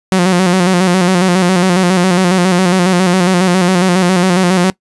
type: tone with vibrato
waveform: sawtooth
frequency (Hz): 182.1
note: F#3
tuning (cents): -27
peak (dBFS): -4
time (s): 0.12-4.7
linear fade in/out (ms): 0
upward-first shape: square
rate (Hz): 7.3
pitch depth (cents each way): 57
effects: noise-tail reverb RT60 0.1 s tail -21 dB re dry + resampled to 24000 Hz